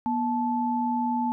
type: tone pair together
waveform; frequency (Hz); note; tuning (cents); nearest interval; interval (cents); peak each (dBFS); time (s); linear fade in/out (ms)
sine; 241.4 / 872.3; B3 / A5; -39 / -15; octave + minor seventh; 2224; -26 / -26; 0.06-1.32; 0
effects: none